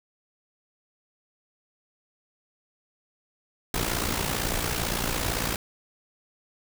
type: noise with amplitude modulation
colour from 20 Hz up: pink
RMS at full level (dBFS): -25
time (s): 3.74-5.56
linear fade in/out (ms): 2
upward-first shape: sine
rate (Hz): 57.8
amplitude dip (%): 65
effects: none